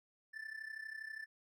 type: tone with amplitude modulation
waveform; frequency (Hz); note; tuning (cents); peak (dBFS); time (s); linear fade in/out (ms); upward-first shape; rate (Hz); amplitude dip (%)
triangle; 1761; A6; +1; -39; 0.33-1.26; 20; sine; 32.4; 80
effects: none